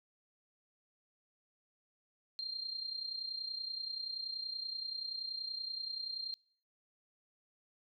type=tone with amplitude modulation; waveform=sine; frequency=4186 Hz; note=C8; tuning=in tune; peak=-35 dBFS; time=2.39-6.34 s; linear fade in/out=0 ms; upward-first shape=sine; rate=30.5 Hz; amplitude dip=65%; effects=noise-tail reverb RT60 0.6 s tail -26 dB re dry